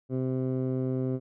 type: tone with low-pass filter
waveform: 15% pulse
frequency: 129.6 Hz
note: C3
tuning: 16 cents flat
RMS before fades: -29 dBFS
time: 0.09-1.2 s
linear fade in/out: 50 ms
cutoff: 440 Hz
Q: 0.82
effects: none